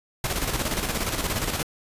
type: noise with tremolo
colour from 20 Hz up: pink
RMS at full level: -25 dBFS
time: 0.24-1.63 s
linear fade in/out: 2 ms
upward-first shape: square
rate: 17 Hz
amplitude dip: 50%
effects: resampled to 32000 Hz